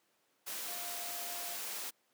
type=tone in noise; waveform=sine; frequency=698.5 Hz; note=F5; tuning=in tune; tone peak=-48 dBFS; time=0.67-1.57 s; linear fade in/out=20 ms; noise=white; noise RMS=-41 dBFS; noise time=0.46-1.91 s; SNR=-10 dB; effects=pink hiss -74 dBFS RMS until 2.13 s + high-pass 300 Hz 12 dB/octave